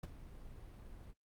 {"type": "noise with ADSR envelope", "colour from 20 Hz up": "brown", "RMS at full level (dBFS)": -39, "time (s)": [0.03, 1.14], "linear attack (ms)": 6, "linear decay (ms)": 23, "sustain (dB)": -13, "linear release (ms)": 41, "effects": ["noise-tail reverb RT60 0.1 s tail -22 dB re dry", "Opus 48 kbps"]}